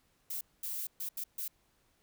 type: noise bursts at uneven times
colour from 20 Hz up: violet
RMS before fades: -38 dBFS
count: 5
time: 0.3-0.41 / 0.63-0.87 / 1-1.09 / 1.17-1.24 / 1.38-1.48 s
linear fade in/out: 5 ms
effects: pink hiss -72 dBFS RMS until 2.02 s